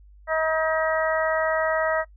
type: harmonic tone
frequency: 318.1 Hz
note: D#4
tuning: 38 cents sharp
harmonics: 2 / 3 / 4 / 5 / 6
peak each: -23 / -30 / -28 / -32 / -29 dBFS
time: 0.27-2.05 s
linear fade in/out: 50 ms
effects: noise-tail reverb RT60 0.1 s tail -21 dB re dry + added 50 Hz sine -47 dBFS peak until 2.16 s